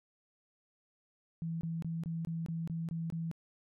sine tone bursts, 164.81 Hz, E3, in tune, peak -34 dBFS, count 9, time 1.42-3.314 s, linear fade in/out 0 ms, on 190 ms, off 23 ms, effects none

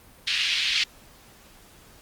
pink band-pass noise, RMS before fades -23 dBFS, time 0.27-0.84 s, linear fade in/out 5 ms, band 2400 to 4500 Hz, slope 24 dB/octave, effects pink hiss -52 dBFS RMS until 2.01 s + Opus 32 kbps

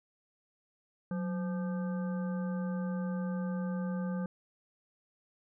harmonic tone with a mistuned harmonic, 172.3 Hz, F3, 23 cents flat, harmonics 1 / 3 / 5 / 7 / 9, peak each -32 / -42 / -50 / -50 / -51 dBFS, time 1.11-4.26 s, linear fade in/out 2 ms, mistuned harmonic 1, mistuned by +110 cents, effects none

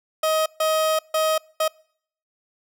30% pulse tone bursts at uneven times, 630 Hz, D#5, 21 cents sharp, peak -16 dBFS, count 4, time 0.23-0.46 / 0.6-0.99 / 1.14-1.38 / 1.6-1.68 s, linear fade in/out 5 ms, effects noise-tail reverb RT60 0.6 s tail -26 dB re dry

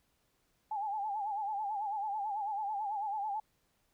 sine tone with vibrato, 830.6 Hz, G#5, in tune, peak -33 dBFS, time 0.71-3.4 s, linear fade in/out 5 ms, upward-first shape sine, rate 9.1 Hz, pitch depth 94 cents each way, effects pink hiss -75 dBFS RMS until 3.93 s

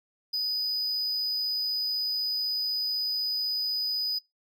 triangle tone, 4978 Hz, D#8, in tune, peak -25 dBFS, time 0.33-4.19 s, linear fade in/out 10 ms, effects noise-tail reverb RT60 0.2 s tail -25 dB re dry

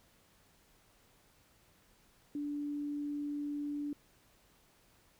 sine tone, 291.1 Hz, D4, 15 cents flat, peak -35 dBFS, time 2.35-3.93 s, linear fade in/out 2 ms, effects pink hiss -67 dBFS RMS until 5.19 s

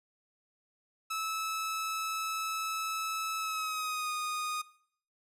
sawtooth tone with pitch glide, 1304 to 1235.1 Hz, E6 to D#6, -19 to -13 cents, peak -29 dBFS, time 1.1-4.62 s, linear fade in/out 10 ms, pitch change -94 cents, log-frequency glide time 3.38-4.12 s, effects noise-tail reverb RT60 0.6 s tail -19 dB re dry + resampled to 32000 Hz

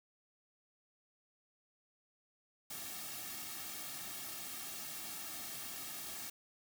white noise with comb filter, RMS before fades -45 dBFS, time 2.7-6.3 s, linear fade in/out 5 ms, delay 2 ms, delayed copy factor -0.7, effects none

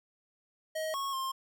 square tone with pitch steps, 631 / 1098 / 1061 Hz, D#5 / C#6 / C6, +24 / -17 / +24 cents, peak -33 dBFS, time 0.75-1.32 s, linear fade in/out 10 ms, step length 190 ms, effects none

